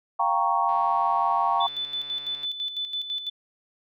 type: chord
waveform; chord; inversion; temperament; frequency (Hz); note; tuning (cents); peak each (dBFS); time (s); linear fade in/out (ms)
sine; G half-diminished seventh; third; equal; 698.5 / 784 / 932.3 / 1108.7; F5 / G5 / Bb5 / Db6; 0 / 0 / 0 / 0; -28 / -26 / -25 / -25; 0.19-1.67; 10
type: click train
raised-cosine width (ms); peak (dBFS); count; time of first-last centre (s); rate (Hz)
0.3; -33; 256; 0.69-2.449; 145
type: tone with tremolo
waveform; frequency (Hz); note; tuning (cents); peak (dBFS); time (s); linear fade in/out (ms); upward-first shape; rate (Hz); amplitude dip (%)
sine; 3500; A7; -10; -26; 1.6-3.3; 10; square; 6; 60
effects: none